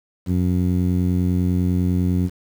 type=tone with low-pass filter; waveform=15% pulse; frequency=90 Hz; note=F#2; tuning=47 cents flat; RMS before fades=-19 dBFS; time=0.26-2.3 s; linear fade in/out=50 ms; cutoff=230 Hz; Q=0.96; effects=7-bit